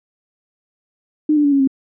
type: tone with pitch steps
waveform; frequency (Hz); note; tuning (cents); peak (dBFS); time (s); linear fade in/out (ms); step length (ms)
sine; 304.1 / 294.8 / 285.7 / 276.9 / 268.4; D#4 / D4 / D4 / C#4 / C4; -40 / +7 / -48 / -2 / +44; -11; 1.29-1.675; 5; 77
effects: none